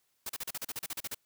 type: noise bursts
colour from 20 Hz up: white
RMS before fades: -37 dBFS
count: 13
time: 0.26-1.146 s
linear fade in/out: 5 ms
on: 34 ms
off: 37 ms
effects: white hiss -75 dBFS RMS until 1.25 s